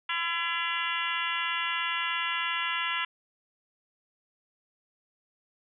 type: harmonic tone with a mistuned harmonic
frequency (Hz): 337.1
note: E4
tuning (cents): +39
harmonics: 3 / 4 / 5 / 6 / 7 / 8 / 9 / 10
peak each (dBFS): -35 / -35 / -36 / -35 / -38 / -34 / -39 / -39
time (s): 0.09-3.05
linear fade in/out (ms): 5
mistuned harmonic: 8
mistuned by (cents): +52
effects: none